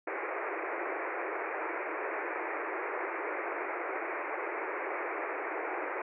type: band-pass noise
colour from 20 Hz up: pink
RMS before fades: -36 dBFS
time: 0.07-6.02 s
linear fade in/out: 5 ms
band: 320 to 2400 Hz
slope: 96 dB/octave
effects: none